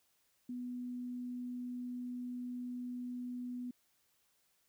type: tone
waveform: sine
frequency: 246.9 Hz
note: B3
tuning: in tune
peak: -39 dBFS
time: 0.49-3.71 s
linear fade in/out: 5 ms
effects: white hiss -75 dBFS RMS until 4.68 s